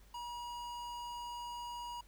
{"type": "tone with notch filter", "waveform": "square", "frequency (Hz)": 960, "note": "B5", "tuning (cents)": -49, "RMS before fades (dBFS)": -44, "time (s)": [0.14, 2.01], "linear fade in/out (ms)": 5, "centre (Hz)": 11000, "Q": 1.2, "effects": ["added 50 Hz sine -59 dBFS peak until 2.07 s", "pink hiss -66 dBFS RMS until 2.07 s"]}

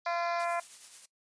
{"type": "band-pass noise", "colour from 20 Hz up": "white", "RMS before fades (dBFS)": -50, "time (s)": [0.05, 0.45], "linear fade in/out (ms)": 10, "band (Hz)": [3900, 5100], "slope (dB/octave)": 48}
{"type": "harmonic tone", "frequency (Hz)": 343.1, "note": "F4", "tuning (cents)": -31, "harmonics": [2, 3, 4, 5, 6, 7], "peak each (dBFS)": [-32, -36, -38, -40, -42, -43], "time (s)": [0.06, 0.6], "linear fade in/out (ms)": 5}
{"type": "noise with tremolo", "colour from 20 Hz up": "blue", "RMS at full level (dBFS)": -45, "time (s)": [0.39, 1.06], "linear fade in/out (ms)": 10, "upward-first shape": "triangle", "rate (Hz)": 9.3, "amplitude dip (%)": 50}
{"effects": ["noise-tail reverb RT60 0.1 s tail -18 dB re dry", "resampled to 22050 Hz"]}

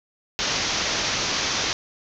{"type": "low-pass noise", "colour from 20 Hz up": "white", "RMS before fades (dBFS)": -25, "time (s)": [0.39, 1.73], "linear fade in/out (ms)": 0, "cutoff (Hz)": 6500, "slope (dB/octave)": 96, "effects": []}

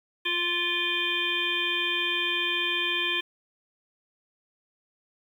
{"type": "harmonic tone with a mistuned harmonic", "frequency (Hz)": 349.2, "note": "F4", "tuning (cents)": 0, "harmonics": [1, 3, 5, 7, 9, 10], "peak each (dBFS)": [-36, -37, -32, -29, -29, -34], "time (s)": [0.25, 3.21], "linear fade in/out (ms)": 10, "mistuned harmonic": 10, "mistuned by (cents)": 22, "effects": ["9-bit"]}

